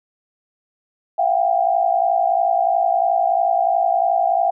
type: tone cluster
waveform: sine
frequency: 675 / 726 / 789 Hz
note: E5 / F#5 / G5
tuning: +41 / -33 / +11 cents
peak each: -19 dBFS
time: 1.18-4.51 s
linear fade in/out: 10 ms
effects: none